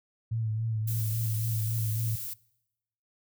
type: tone with vibrato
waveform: sine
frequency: 111.1 Hz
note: A2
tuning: 17 cents sharp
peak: -27 dBFS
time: 0.31-2.16 s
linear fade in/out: 10 ms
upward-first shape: triangle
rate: 3.6 Hz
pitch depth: 52 cents each way
type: noise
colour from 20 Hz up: violet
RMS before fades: -37 dBFS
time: 0.87-2.34 s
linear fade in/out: 10 ms
effects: noise-tail reverb RT60 0.9 s tail -24 dB re dry